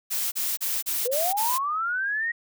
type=noise bursts; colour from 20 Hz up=blue; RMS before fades=-27 dBFS; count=6; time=0.1-1.585 s; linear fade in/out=20 ms; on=220 ms; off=33 ms
type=linear sweep; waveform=sine; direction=up; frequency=466.2 to 1901 Hz; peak=-24 dBFS; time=1.05-2.32 s; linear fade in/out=10 ms
effects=none